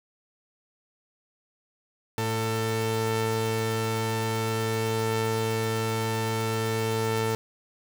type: tone pair together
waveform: sawtooth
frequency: 111.4 / 446.1 Hz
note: A2 / A4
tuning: +22 / +24 cents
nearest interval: 2 octaves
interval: 2402 cents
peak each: -24 dBFS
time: 2.18-7.35 s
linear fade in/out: 0 ms
effects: none